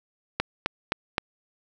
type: click train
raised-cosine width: 0.3 ms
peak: -7 dBFS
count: 4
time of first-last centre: 0.4-1.181 s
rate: 3.84 Hz
effects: none